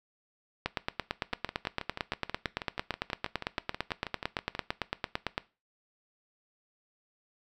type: two click trains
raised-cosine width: 0.3 ms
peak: -13 / -19 dBFS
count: 43 / 21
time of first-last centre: 0.66-5.379 / 1.33-4.551 s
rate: 8.9 / 6.21 Hz
effects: noise-tail reverb RT60 0.3 s tail -19 dB re dry